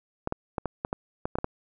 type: clicks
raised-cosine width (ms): 1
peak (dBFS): -14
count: 10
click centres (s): 0.274 / 0.324 / 0.582 / 0.657 / 0.849 / 0.929 / 1.255 / 1.355 / 1.386 / 1.444
effects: none